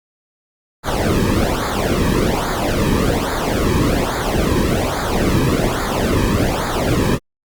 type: noise with flanger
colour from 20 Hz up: brown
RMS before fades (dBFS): -17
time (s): 0.83-7.19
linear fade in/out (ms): 50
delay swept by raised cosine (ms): 0.35 to 1.45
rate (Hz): 1.2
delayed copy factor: -0.85
effects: Opus 48 kbps